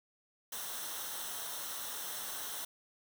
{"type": "noise with comb filter", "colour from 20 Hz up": "white", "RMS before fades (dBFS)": -41, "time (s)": [0.52, 2.65], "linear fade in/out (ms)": 5, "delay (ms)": 0.42, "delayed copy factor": -0.65, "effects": []}